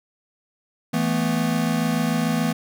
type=chord; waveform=square; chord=E suspended fourth; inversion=none; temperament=equal; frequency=164.81 / 220 / 246.9 Hz; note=E3 / A3 / B3; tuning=0 / 0 / 0 cents; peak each=-25 dBFS; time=0.93-2.53 s; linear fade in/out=10 ms; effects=none